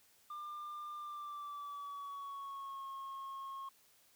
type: tone with pitch glide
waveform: sine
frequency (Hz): 1196 to 1084.1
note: D6 to C#6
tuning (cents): +31 to -39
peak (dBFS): -40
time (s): 0.3-3.69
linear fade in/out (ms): 5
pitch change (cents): -170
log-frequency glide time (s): 0.96-2.86
effects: tanh soft clip ceiling -42 dBFS + white hiss -68 dBFS RMS until 4.15 s